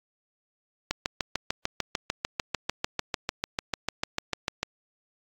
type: click train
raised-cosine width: 0.2 ms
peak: -9 dBFS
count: 26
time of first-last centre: 0.91-4.63 s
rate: 6.72 Hz
effects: AAC 64 kbps